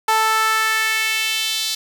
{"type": "tone with high-pass filter sweep", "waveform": "sawtooth", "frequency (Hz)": 440, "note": "A4", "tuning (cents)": 0, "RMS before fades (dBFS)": -19, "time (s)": [0.08, 1.75], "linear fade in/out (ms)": 5, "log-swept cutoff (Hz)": [930, 4100], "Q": 2.4, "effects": []}